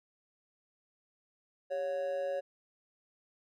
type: tone with amplitude modulation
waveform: triangle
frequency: 556 Hz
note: C#5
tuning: 5 cents sharp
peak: -27 dBFS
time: 1.7-2.41 s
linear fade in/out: 20 ms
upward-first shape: sine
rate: 161 Hz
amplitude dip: 65%
effects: none